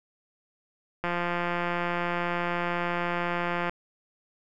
click train, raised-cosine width 0.5 ms, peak -14 dBFS, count 463, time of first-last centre 1.04-3.695 s, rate 174 Hz, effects none

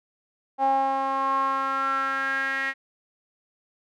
sawtooth tone with band-pass filter sweep, 270 Hz, C#4, 45 cents flat, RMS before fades -25 dBFS, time 0.58-2.74 s, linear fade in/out 50 ms, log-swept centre 780 to 1900 Hz, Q 7, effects none

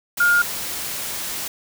sine tone in noise, 1418 Hz, F6, 26 cents sharp, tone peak -13 dBFS, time 0.2-0.42 s, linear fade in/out 5 ms, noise white, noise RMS -28 dBFS, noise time 0.17-1.48 s, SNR +12 dB, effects none

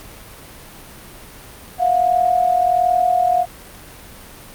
sine tone pair together, 679 / 720.4 Hz, F5 / F#5, -49 / -46 cents, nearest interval minor second, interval 103 cents, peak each -19 / -14 dBFS, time 1.78-3.46 s, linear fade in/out 50 ms, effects pink hiss -39 dBFS RMS until 4.54 s + Opus 48 kbps

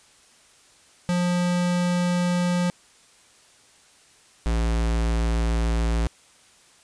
square tone pair in turn, 177.1 / 56.69 Hz, F3 / A#1, +24 / -48 cents, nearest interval octave + minor sixth, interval 1972 cents, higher first, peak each -21 dBFS, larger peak neither, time 1.09-2.7 / 4.46-6.07 s, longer neither, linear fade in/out 0 ms, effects white hiss -55 dBFS RMS until 6.83 s + resampled to 22050 Hz

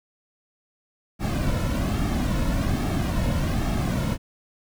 brown noise with flanger, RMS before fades -24 dBFS, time 1.19-4.18 s, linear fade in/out 50 ms, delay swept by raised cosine 2 to 2.54 ms, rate 1.2 Hz, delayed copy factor -0.65, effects none

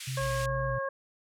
pink band-pass noise, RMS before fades -42 dBFS, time 0-0.46 s, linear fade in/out 5 ms, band 2000 to 11000 Hz, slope 24 dB/octave
sine tone with vibrato, 128.7 Hz, C3, 28 cents flat, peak -32 dBFS, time 0.07-0.79 s, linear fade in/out 10 ms, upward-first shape square, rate 2.4 Hz, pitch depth 37 cents each way
harmonic tone, 544 Hz, C#5, 33 cents flat, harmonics 1 / 2 / 3, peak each -32 / -35 / -37 dBFS, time 0.17-0.89 s, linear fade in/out 5 ms
sine tone, 55 Hz, A1, in tune, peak -37 dBFS, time 0.18-0.79 s, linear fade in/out 50 ms
effects none

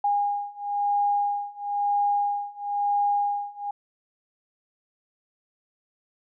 sine beating tone pair, 815 / 816 Hz, G#5 / G#5, -33 / -31 cents, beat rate 1 Hz, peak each -26 / -25 dBFS, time 0.04-3.71 s, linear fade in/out 5 ms, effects none

